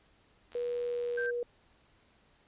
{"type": "click train", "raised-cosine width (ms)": 0.2, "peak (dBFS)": -35, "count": 61, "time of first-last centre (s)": [0.52, 1.26], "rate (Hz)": 81.1}
{"type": "tone with pitch glide", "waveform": "sine", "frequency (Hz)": [483.7, 480.9], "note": ["B4", "B4"], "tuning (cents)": [-36, -46], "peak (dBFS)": -31, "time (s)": [0.55, 1.43], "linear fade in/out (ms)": 2, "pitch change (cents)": -10, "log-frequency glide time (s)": [0.82, 1.15]}
{"type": "tone", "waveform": "sine", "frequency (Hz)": 1568, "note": "G6", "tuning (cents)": 0, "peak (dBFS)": -33, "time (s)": [1.17, 1.31], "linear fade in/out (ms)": 10}
{"effects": ["pink hiss -66 dBFS RMS until 2.47 s", "resampled to 8000 Hz"]}